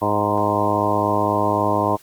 harmonic tone with a mistuned harmonic, 103.83 Hz, G#2, in tune, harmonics 1 / 2 / 3 / 4 / 5 / 6 / 7 / 8 / 9 / 10, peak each -27 / -28 / -25 / -27 / -27 / -24 / -27 / -29 / -23 / -24 dBFS, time 0.01-1.97 s, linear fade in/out 20 ms, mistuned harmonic 8, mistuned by -18 cents, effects white hiss -50 dBFS RMS until 2.02 s + Opus 32 kbps

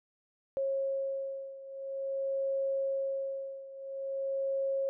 sine beating tone pair, 543 / 543.48 Hz, C#5 / C#5, -36 / -34 cents, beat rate 0.48 Hz, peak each -33 / -36 dBFS, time 0.57-4.89 s, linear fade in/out 0 ms, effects none

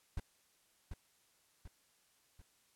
brown noise with echo, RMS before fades -36 dBFS, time 0.17-0.2 s, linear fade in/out 5 ms, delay 740 ms, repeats 3, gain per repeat -6 dB, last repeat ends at 2.42 s, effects white hiss -72 dBFS RMS until 2.75 s + low-pass 12000 Hz 12 dB/octave

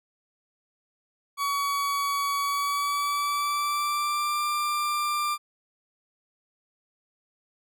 40% pulse tone with pitch glide, 1130 to 1188.2 Hz, C#6 to D6, +33 to +20 cents, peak -24 dBFS, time 1.37-5.38 s, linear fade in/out 50 ms, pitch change +87 cents, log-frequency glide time 2.4-4.44 s, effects none

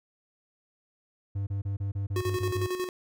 triangle tone bursts, 99.2 Hz, G2, 21 cents sharp, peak -26 dBFS, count 9, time 1.35-2.67 s, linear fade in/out 10 ms, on 120 ms, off 30 ms
square tone with tremolo, 365.4 Hz, F#4, 22 cents flat, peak -28 dBFS, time 2.16-2.89 s, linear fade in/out 2 ms, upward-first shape square, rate 11 Hz, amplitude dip 55%
effects none

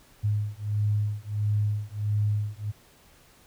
sine beating tone pair, 103.9 / 105.4 Hz, G#2 / G#2, +1 / +26 cents, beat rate 1.5 Hz, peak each -27 dBFS, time 0.23-2.72 s, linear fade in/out 20 ms, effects pink hiss -57 dBFS RMS until 3.46 s

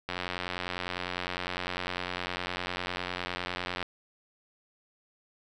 click train, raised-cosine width 0.3 ms, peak -16 dBFS, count 337, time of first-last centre 0.09-3.827 s, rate 89.9 Hz, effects none

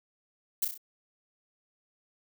violet noise with echo, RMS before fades -27 dBFS, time 0.62-0.65 s, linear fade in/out 5 ms, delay 32 ms, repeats 4, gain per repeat -5 dB, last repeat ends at 0.778 s, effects none

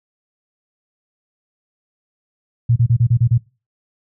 sine tone bursts, 118.4 Hz, A#2, 27 cents sharp, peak -10 dBFS, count 7, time 2.69-3.38 s, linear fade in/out 10 ms, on 72 ms, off 31 ms, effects noise-tail reverb RT60 0.3 s tail -22 dB re dry

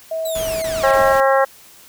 sine tone with pitch glide, 646 to 633.8 Hz, E5 to D#5, -35 to +32 cents, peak -20 dBFS, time 0.11-1.13 s, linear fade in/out 5 ms, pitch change -33 cents, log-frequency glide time 0.76-1.01 s
10% pulse linear sweep, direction down, 4041 to 61.74 Hz, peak -21 dBFS, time 0.25-1.03 s, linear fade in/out 5 ms
pink noise bursts, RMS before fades -30 dBFS, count 3, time 0.35-1.202 s, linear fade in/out 2 ms, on 270 ms, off 21 ms
harmonic tone, 270 Hz, C#4, 45 cents flat, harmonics 2 / 3 / 4 / 5 / 6 / 7, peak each -14 / -18 / -20 / -22 / -24 / -25 dBFS, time 0.83-1.45 s, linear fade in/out 10 ms
effects white hiss -45 dBFS RMS until 1.88 s

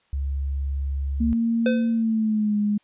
sine tone, 69.1 Hz, C#2, 5 cents flat, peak -23 dBFS, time 0.13-1.33 s, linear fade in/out 0 ms
sine tone with pitch glide, 230.3 to 207.6 Hz, A#3 to G#3, -21 to 0 cents, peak -19 dBFS, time 1.2-2.78 s, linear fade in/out 10 ms, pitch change -179 cents, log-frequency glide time 1.89-2.57 s
square tone with exponential decay, 510 Hz, C5, 44 cents flat, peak -19 dBFS, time 1.66-2.03 s, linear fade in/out 2 ms, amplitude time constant 80 ms
effects white hiss -64 dBFS RMS until 2.83 s + resampled to 8000 Hz

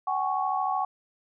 sine chord, F# suspended second, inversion none, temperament equal with one note detuned, 757.3 / 830.6 / 1108.7 Hz, F#5 / G#5 / C#6, +40 / 0 / 0 cents, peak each -28 / -30 / -29 dBFS, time 0.07-0.85 s, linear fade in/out 5 ms, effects none

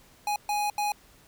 square tone bursts at uneven times, 830.6 Hz, G#5, in tune, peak -26 dBFS, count 3, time 0.27-0.36 / 0.49-0.7 / 0.78-0.92 s, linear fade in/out 2 ms, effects pink hiss -57 dBFS RMS until 1.27 s

